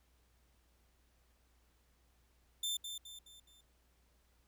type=tone with echo; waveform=sawtooth; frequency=3559 Hz; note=A7; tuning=19 cents sharp; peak=-32 dBFS; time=2.63-2.77 s; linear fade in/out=5 ms; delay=210 ms; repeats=4; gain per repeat=-7 dB; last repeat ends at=3.61 s; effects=added 60 Hz sine -70 dBFS peak until 4.47 s + pink hiss -75 dBFS RMS until 4.47 s